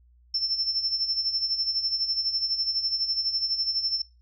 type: tone with tremolo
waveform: sine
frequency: 5350 Hz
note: E8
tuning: 25 cents sharp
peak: -21 dBFS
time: 0.34-4.02 s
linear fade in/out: 5 ms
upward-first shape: sine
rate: 12 Hz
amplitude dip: 70%
effects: noise-tail reverb RT60 0.3 s tail -21 dB re dry + added 60 Hz sine -55 dBFS peak until 4.21 s